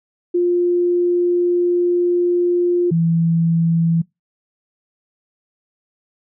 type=tone pair in turn; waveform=sine; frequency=351.8 / 166.03 Hz; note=F4 / E3; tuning=+13 / +13 cents; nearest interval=octave + minor second; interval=1300 cents; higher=first; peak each=-13 dBFS; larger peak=neither; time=0.34-2.91 / 2.91-4.02 s; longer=first; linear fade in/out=10 ms; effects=noise-tail reverb RT60 0.2 s tail -24 dB re dry